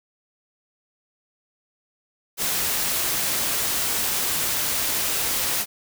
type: noise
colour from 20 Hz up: white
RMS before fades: -24 dBFS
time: 2.37-5.66 s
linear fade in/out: 50 ms
effects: none